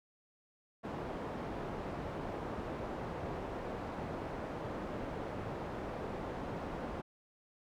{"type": "low-pass noise", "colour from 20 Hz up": "white", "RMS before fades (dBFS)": -41, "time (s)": [0.83, 7.02], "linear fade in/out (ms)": 20, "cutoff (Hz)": 680, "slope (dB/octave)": 12, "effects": []}